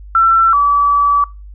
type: tone pair in turn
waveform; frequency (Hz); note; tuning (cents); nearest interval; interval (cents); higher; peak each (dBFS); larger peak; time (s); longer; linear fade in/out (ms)
sine; 1344 / 1149.3; E6 / D6; +33 / -38; minor third; 271; first; -7 / -8; first; 0.15-0.53 / 0.53-1.24; second; 2
effects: noise-tail reverb RT60 0.3 s tail -26 dB re dry + added 50 Hz sine -31 dBFS peak until 1.54 s

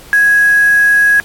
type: tone with quantisation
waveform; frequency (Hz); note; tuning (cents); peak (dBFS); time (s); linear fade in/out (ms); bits
sine; 1661.2; G#6; 0; -6; 0.13-1.2; 0; 4
effects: pink hiss -37 dBFS RMS until 1.24 s + AAC 64 kbps

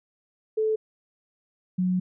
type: tone pair in turn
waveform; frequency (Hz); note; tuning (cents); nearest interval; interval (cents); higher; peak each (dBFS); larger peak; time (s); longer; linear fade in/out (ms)
sine; 435.9 / 182.91; A4 / F#3; -16 / -20; octave + minor third; 1504; first; -21; neither; 0.57-0.76 / 1.78-2; second; 10
effects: none

